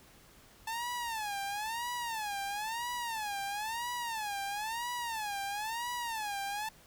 sawtooth tone with vibrato, 879 Hz, A5, 2 cents flat, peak -31 dBFS, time 0.67-6.69 s, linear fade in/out 5 ms, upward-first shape sine, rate 1 Hz, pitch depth 180 cents each way, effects pink hiss -59 dBFS RMS until 6.86 s

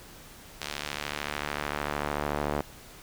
sawtooth tone with band-pass filter sweep, 73.42 Hz, D2, in tune, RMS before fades -33 dBFS, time 0.61-2.61 s, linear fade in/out 0 ms, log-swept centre 4100 to 680 Hz, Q 0.79, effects pink hiss -49 dBFS RMS until 3.02 s

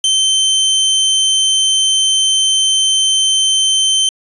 sawtooth tone, 3100 Hz, G7, 20 cents flat, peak -7 dBFS, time 0.04-4.09 s, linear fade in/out 2 ms, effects resampled to 24000 Hz

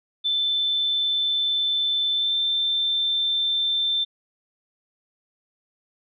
sine tone with pitch glide, 3531 to 3560 Hz, A7 to A7, +5 to +20 cents, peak -20 dBFS, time 0.24-4.05 s, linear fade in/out 20 ms, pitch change +15 cents, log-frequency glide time 2.14-2.35 s, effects none

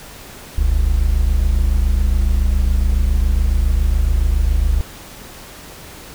triangle tone pair together, 40.91 / 68.1 Hz, E1 / C#2, -12 / -30 cents, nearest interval major sixth, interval 882 cents, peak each -13 dBFS, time 0.58-4.81 s, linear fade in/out 0 ms, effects pink hiss -37 dBFS RMS until 6.14 s

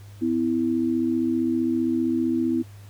sine tone pair together, 253.1 / 328.4 Hz, B3 / E4, +43 / -6 cents, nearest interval perfect fourth, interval 451 cents, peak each -23 dBFS, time 0.21-2.63 s, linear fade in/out 20 ms, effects added 101 Hz sine -41 dBFS peak until 2.89 s + pink hiss -54 dBFS RMS until 2.89 s

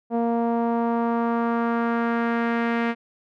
sawtooth tone with low-pass filter sweep, 233.1 Hz, A#3, in tune, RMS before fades -23 dBFS, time 0.1-2.95 s, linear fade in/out 50 ms, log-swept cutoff 710 to 2100 Hz, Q 1.9, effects none

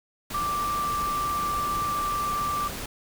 sine tone in noise, 1174.7 Hz, D6, in tune, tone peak -25 dBFS, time 0.34-2.68 s, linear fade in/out 5 ms, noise pink, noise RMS -35 dBFS, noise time 0.3-2.86 s, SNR +7 dB, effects none

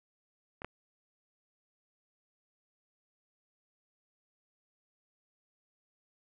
clicks, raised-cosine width 0.5 ms, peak -28 / -22 dBFS, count 2, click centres 0.619 / 0.646 s, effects none

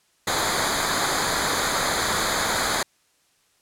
pink noise with comb filter, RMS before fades -23 dBFS, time 0.27-2.83 s, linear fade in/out 5 ms, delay 0.36 ms, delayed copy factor -0.8, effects white hiss -64 dBFS RMS until 3.61 s + low-pass 10000 Hz 12 dB/octave

